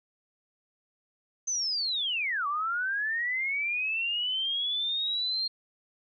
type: linear two-way sweep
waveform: sine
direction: down then up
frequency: 6272 to 1128 to 4228 Hz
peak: -27 dBFS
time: 1.47-5.48 s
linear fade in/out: 10 ms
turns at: 2.47 s
effects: none